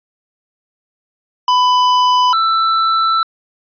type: tone pair in turn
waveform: square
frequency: 998 / 1328 Hz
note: B5 / E6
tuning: +18 / +12 cents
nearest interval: perfect fourth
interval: 494 cents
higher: second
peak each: -10 / -12 dBFS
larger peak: first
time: 1.48-2.33 / 2.33-3.23 s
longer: second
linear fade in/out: 2 ms
effects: resampled to 11025 Hz